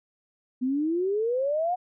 sine exponential sweep, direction up, 246.9 to 740 Hz, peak -23 dBFS, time 0.61-1.76 s, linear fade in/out 20 ms, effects none

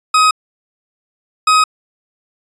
40% pulse tone pair in turn, 1262 / 1262 Hz, D#6 / D#6, +24 / +24 cents, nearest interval unison, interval 0 cents, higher neither, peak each -7 dBFS, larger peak neither, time 0.14-0.31 / 1.47-1.64 s, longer neither, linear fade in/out 5 ms, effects resampled to 22050 Hz

